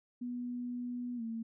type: tone with pitch glide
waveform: sine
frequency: 244.7 to 227 Hz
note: B3 to A#3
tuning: -16 to -46 cents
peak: -36 dBFS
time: 0.21-1.43 s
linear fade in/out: 10 ms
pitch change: -130 cents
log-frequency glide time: 1.16-1.22 s
effects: none